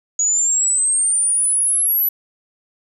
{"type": "exponential sweep", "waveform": "sine", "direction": "up", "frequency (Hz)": [6770, 11990], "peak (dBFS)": -14, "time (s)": [0.19, 2.09], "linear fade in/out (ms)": 5, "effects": []}